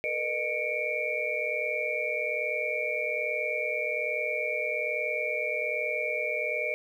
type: tone cluster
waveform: sine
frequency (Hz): 449.5 / 490.7 / 610 / 2224 / 2353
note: A4 / B4 / D#5 / C#7 / D7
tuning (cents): +37 / -11 / -34 / +5 / +3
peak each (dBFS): -39 / -36 / -33 / -33 / -32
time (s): 0.04-6.74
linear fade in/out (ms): 0
effects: 10-bit